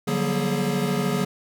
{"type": "tone cluster", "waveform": "square", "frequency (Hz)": [145.9, 179.1, 192.1, 237.5, 418.2], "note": ["D3", "F3", "G3", "A#3", "G#4"], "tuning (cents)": [-11, 44, -35, 33, 12], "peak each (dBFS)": -29, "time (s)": [0.07, 1.25], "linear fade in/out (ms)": 10, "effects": []}